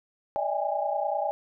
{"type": "tone cluster", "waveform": "sine", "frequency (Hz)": [584, 642, 797, 827], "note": ["D5", "E5", "G5", "G#5"], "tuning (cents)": [-10, -46, 28, -8], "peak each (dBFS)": -31, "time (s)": [0.36, 1.31], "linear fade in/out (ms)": 0, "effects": []}